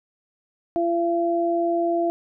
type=tone pair together; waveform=sine; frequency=340.4 / 680 Hz; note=F4 / F5; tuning=-44 / -46 cents; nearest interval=octave; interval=1198 cents; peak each=-22 dBFS; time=0.76-2.1 s; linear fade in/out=0 ms; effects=none